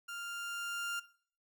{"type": "tone with level ramp", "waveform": "30% pulse", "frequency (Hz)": 1396.9, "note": "F6", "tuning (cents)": 0, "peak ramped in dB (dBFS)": [-39, -33], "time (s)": [0.08, 1], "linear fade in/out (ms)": 10, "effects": ["noise-tail reverb RT60 0.5 s tail -17 dB re dry"]}